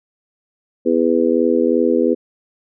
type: harmonic tone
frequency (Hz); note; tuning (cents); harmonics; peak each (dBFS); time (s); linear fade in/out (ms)
82.8; E2; +8; 3 / 4 / 5 / 6; -18 / -18 / -18 / -18; 0.85-2.15; 20
effects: none